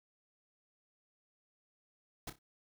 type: noise with echo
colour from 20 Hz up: pink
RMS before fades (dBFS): -42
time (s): 2.27-2.3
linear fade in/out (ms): 5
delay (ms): 30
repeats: 3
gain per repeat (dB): -11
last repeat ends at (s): 2.39
effects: none